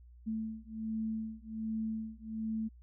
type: beating tone pair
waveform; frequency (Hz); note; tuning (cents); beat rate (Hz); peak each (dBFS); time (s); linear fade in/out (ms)
sine; 220 / 221.3; A3 / A3; 0 / +10; 1.3; -38 / -38; 0.26-2.69; 20
effects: added 60 Hz sine -53 dBFS peak until 2.82 s